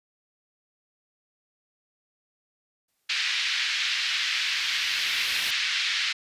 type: noise with exponential growth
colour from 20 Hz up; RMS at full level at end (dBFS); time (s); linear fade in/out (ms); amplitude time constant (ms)
white; -36; 2.88-5.51; 5; 570
type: band-pass noise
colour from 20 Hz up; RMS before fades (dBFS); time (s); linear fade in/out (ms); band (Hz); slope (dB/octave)
pink; -27; 3.09-6.13; 10; 1900 to 4700; 24
effects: resampled to 32000 Hz